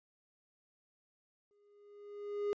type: tone with exponential growth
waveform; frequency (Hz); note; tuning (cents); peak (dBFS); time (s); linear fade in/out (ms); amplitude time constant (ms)
triangle; 410.6; G#4; -20; -28; 1.51-2.53; 0; 220
effects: resampled to 16000 Hz

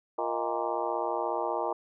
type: harmonic tone with a mistuned harmonic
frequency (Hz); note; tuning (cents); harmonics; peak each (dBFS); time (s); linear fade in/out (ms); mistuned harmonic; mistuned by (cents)
116.54; A#2; 0; 3 / 4 / 5 / 6 / 7 / 8 / 9 / 10; -37 / -35 / -34 / -39 / -35 / -35 / -39 / -40; 0.18-1.73; 5; 5; +120
effects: none

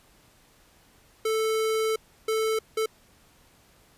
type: tone bursts at uneven times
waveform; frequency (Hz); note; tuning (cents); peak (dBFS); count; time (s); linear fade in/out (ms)
square; 440; A4; 0; -24; 3; 1.25-1.96 / 2.28-2.59 / 2.77-2.86; 5
effects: pink hiss -59 dBFS RMS until 3.97 s + resampled to 32000 Hz

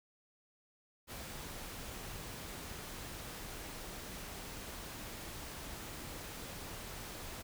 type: noise with ADSR envelope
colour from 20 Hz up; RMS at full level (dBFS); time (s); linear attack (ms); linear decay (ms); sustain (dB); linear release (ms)
pink; -44; 1.07-7.43; 52; 7; -2; 19
effects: none

